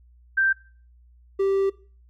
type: tone pair in turn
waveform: sine / triangle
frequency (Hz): 1568 / 390.5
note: G6 / G4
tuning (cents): 0 / -7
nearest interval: 2 octaves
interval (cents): 2407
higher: first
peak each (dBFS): -17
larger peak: neither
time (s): 0.37-0.53 / 1.39-1.7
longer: second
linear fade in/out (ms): 10
effects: noise-tail reverb RT60 0.4 s tail -20 dB re dry + added 60 Hz sine -51 dBFS peak until 2.09 s